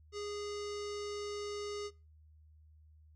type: tone with low-pass filter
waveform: square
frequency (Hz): 412.1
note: G#4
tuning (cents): -13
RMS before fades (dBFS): -41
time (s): 0.12-1.91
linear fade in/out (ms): 50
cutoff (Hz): 5700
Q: 3.1
effects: noise-tail reverb RT60 0.3 s tail -21 dB re dry + added 77 Hz sine -58 dBFS peak until 3.15 s